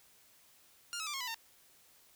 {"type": "tone with pitch steps", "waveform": "10% pulse", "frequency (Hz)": [1405, 1288.4, 1181.5, 1083.4, 993.5, 911], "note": ["F6", "E6", "D6", "C#6", "B5", "A#5"], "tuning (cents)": [10, -40, 10, -40, 10, -40], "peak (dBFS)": -29, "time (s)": [0.93, 1.344], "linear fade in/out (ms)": 0, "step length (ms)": 69, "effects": ["white hiss -64 dBFS RMS until 2.15 s"]}